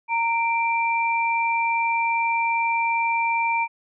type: tone pair together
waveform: sine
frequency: 922.5 / 2355 Hz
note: A#5 / D7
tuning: -18 / +4 cents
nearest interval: octave + major third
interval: 1622 cents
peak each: -21 / -24 dBFS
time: 0.08-3.68 s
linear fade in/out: 50 ms
effects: none